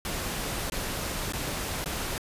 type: noise with dropouts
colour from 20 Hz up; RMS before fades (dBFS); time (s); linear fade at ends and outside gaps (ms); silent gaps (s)
pink; -32; 0.05-2.18; 1; 0.699-0.721 / 1.323-1.334 / 1.843-1.859
effects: resampled to 32000 Hz